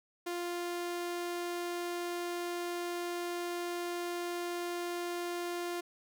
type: tone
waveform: sawtooth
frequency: 349.2 Hz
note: F4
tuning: in tune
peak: -31 dBFS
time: 0.26-5.81 s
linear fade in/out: 10 ms
effects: none